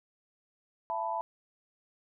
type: chord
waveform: sine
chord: E suspended fourth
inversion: none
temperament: equal with one note detuned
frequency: 670.8 / 880 / 987.8 Hz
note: E5 / A5 / B5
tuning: +30 / 0 / 0 cents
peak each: -36 / -34 / -35 dBFS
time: 0.9-1.21 s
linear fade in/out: 0 ms
effects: none